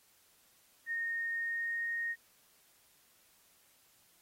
sine tone with pitch glide, 1846 to 1857.8 Hz, A#6 to A#6, -17 to -6 cents, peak -33 dBFS, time 0.86-2.16 s, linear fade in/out 50 ms, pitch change +11 cents, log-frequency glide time 1.34-1.86 s, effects white hiss -67 dBFS RMS until 4.21 s + AAC 48 kbps

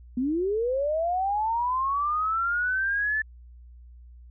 sine linear sweep, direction up, 238.1 to 1760 Hz, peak -23 dBFS, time 0.17-3.22 s, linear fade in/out 5 ms, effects added 60 Hz sine -45 dBFS peak until 4.3 s

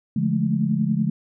sine tone cluster, 143.6 / 172.9 / 212.4 / 223 Hz, D3 / F3 / G#3 / A3, -39 / -17 / +39 / +23 cents, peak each -25 / -24 / -22 / -28 dBFS, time 0.16-1.1 s, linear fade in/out 5 ms, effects none

